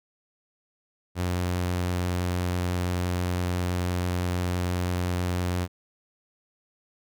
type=tone; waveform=sawtooth; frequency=89.4 Hz; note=F2; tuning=41 cents sharp; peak=-21 dBFS; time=1.15-5.68 s; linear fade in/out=50 ms; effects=none